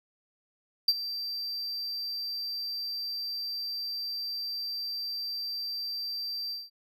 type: tone with ADSR envelope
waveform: triangle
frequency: 4692 Hz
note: D8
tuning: 2 cents flat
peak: -16 dBFS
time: 0.88-6.7 s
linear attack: 5 ms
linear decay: 43 ms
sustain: -15 dB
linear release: 190 ms
effects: none